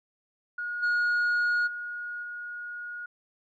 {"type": "tone with level steps", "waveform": "sine", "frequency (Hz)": 1442, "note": "F#6", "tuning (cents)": -45, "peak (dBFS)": [-30, -20, -33, -35], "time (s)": [0.58, 3.06], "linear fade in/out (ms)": 5, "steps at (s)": [0.82, 1.66, 2.22], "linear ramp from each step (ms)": 20, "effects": ["tanh soft clip ceiling -22 dBFS"]}